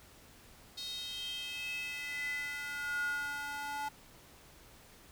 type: tone with high-pass filter sweep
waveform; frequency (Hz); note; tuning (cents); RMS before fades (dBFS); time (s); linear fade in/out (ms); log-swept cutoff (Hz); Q
square; 287.6; D4; -36; -39; 0.77-3.89; 10; 4000 to 970; 7.5
effects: pink hiss -58 dBFS RMS until 5.11 s